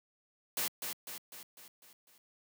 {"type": "noise with echo", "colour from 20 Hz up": "white", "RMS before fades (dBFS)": -34, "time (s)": [0.57, 0.68], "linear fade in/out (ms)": 2, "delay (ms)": 250, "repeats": 6, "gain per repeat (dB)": -5, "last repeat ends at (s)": 2.18, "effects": ["high-pass 150 Hz 12 dB/octave"]}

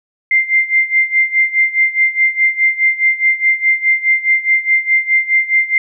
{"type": "tone with tremolo", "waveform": "sine", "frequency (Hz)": 2093, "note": "C7", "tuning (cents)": 0, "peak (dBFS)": -7, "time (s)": [0.31, 5.78], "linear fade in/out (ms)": 2, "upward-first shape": "sine", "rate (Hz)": 4.8, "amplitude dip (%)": 85, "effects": []}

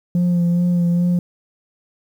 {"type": "tone with vibrato", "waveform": "sine", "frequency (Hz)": 174.61, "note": "F3", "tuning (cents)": 0, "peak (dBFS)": -11, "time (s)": [0.15, 1.19], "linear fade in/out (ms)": 2, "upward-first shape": "sine", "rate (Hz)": 2.4, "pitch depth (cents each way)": 23, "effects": ["tanh soft clip ceiling -13 dBFS", "8-bit"]}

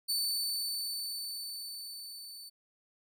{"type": "tone with level ramp", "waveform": "sawtooth", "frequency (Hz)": 4516, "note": "C#8", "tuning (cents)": 31, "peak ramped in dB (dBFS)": [-26, -43], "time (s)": [0.08, 2.5], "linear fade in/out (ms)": 20, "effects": []}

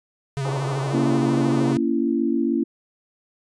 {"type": "tone with vibrato", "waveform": "square", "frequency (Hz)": 137, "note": "C#3", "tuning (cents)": -20, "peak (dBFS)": -24, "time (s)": [0.37, 1.77], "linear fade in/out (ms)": 0, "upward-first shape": "sine", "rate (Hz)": 13, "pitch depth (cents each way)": 51}
{"type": "band-pass noise", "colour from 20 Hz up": "pink", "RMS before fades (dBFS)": -31, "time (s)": [0.45, 1.73], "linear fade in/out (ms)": 2, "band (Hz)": [300, 1200], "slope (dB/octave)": 48}
{"type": "chord", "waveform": "sine", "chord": "A# diminished", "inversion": "none", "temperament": "just", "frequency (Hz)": [233.1, 279.7, 335.6], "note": ["A#3", "C#4", "E4"], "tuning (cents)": [0, 16, 31], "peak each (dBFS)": -23, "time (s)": [0.93, 2.64], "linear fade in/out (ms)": 10}
{"effects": ["resampled to 22050 Hz"]}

